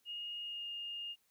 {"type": "tone with pitch glide", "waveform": "sine", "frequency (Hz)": [2857, 2832], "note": ["F7", "F7"], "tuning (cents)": [39, 23], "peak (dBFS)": -40, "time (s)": [0.05, 1.16], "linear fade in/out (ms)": 50, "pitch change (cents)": -16, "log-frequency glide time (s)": [0.42, 0.67], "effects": ["white hiss -75 dBFS RMS until 1.3 s"]}